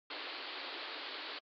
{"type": "band-pass noise", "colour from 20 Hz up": "white", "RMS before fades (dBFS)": -44, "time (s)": [0.1, 1.39], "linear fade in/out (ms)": 5, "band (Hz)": [270, 4600], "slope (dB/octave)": 96, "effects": ["AAC 64 kbps"]}